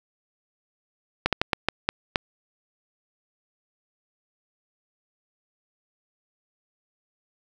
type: slowing click train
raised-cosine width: 0.3 ms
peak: -4 dBFS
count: 7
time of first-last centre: 1.26-2.158 s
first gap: 67 ms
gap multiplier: 1.32
effects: 7-bit